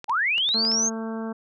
clicks, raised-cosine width 0.2 ms, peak -20 dBFS, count 7, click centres 0.043 / 0.096 / 0.381 / 0.49 / 0.541 / 0.651 / 0.717 s
sine linear sweep, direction up, 770 to 6570 Hz, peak -20 dBFS, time 0.08-0.9 s, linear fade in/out 20 ms
harmonic tone, 223.6 Hz, A3, 28 cents sharp, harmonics 1 / 2 / 3 / 4 / 5 / 6 / 7, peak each -29 / -35 / -39 / -41 / -43 / -45 / -46 dBFS, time 0.54-1.33 s, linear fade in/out 10 ms
effects none

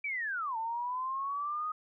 sine linear two-way sweep, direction down then up, 2349 to 884 to 1255 Hz, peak -32 dBFS, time 0.04-1.72 s, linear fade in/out 5 ms, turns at 0.57 s, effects none

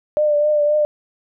sine tone with vibrato, 596 Hz, D5, 25 cents sharp, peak -13 dBFS, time 0.17-0.85 s, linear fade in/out 0 ms, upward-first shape triangle, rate 3.8 Hz, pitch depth 34 cents each way, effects none

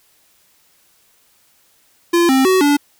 square tone with pitch steps, 343.4 / 264.6 / 374.6 / 288.6 Hz, F4 / C4 / F#4 / D4, -29 / +20 / +21 / -30 cents, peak -11 dBFS, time 2.13-2.77 s, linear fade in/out 10 ms, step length 160 ms, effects white hiss -56 dBFS RMS until 2.99 s

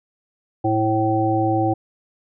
harmonic tone with a mistuned harmonic, 109.9 Hz, A2, 2 cents flat, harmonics 1 / 3 / 5 / 7, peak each -23 / -20 / -26 / -21 dBFS, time 0.64-1.74 s, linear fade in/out 10 ms, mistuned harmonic 5, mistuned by -27 cents, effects none

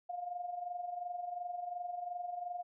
sine tone with amplitude modulation, 709 Hz, F5, 26 cents sharp, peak -35 dBFS, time 0.09-2.63 s, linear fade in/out 10 ms, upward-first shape sine, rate 22.8 Hz, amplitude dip 65%, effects none

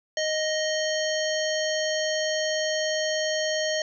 harmonic tone with a mistuned harmonic, 622.3 Hz, D#5, in tune, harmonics 1 / 3 / 5 / 7 / 9 / 10, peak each -26 / -31 / -33 / -34 / -36 / -36 dBFS, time 0.17-3.82 s, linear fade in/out 2 ms, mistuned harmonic 10, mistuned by +64 cents, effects none

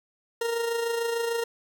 40% pulse tone with amplitude modulation, 464.9 Hz, A#4, 5 cents flat, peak -23 dBFS, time 0.41-1.44 s, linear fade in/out 5 ms, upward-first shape sine, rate 26.7 Hz, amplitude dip 45%, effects none

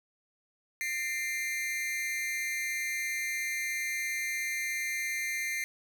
45% pulse tone with amplitude modulation, 2093 Hz, C7, in tune, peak -27 dBFS, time 0.81-5.64 s, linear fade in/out 0 ms, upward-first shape sine, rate 283 Hz, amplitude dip 90%, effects none

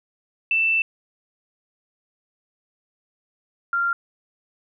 sine tone pair in turn, 2661 / 1387.8 Hz, E7 / F6, +16 / -11 cents, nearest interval major seventh, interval 1127 cents, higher first, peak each -17 / -19 dBFS, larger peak first, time 0.51-0.82 / 3.73-3.93 s, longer first, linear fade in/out 2 ms, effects none

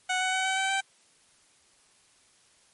15% pulse tone with pitch steps, 740 / 747.3 / 754.7 / 762.1 / 769.6 / 777.2 Hz, F#5 / F#5 / F#5 / G5 / G5 / G5, 0 / +17 / +34 / -49 / -32 / -15 cents, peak -19 dBFS, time 0.09-0.81 s, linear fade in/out 10 ms, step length 120 ms, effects white hiss -62 dBFS RMS until 2.73 s + MP3 48 kbps

